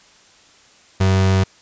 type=tone; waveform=35% pulse; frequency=95.1 Hz; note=F#2; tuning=48 cents sharp; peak=-11 dBFS; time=1-1.44 s; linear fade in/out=10 ms; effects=white hiss -50 dBFS RMS until 1.61 s + resampled to 16000 Hz